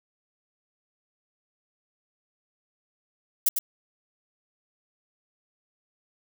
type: noise with echo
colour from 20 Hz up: violet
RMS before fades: -20 dBFS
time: 3.46-3.49 s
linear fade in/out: 5 ms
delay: 100 ms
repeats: 1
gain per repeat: -6 dB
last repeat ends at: 3.59 s
effects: none